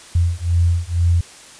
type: beating tone pair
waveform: sine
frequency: 84.9 / 87 Hz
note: F2 / F2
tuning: -48 / -6 cents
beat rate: 2.1 Hz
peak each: -17 dBFS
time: 0.15-1.21 s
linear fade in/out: 5 ms
effects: white hiss -41 dBFS RMS until 1.59 s + resampled to 22050 Hz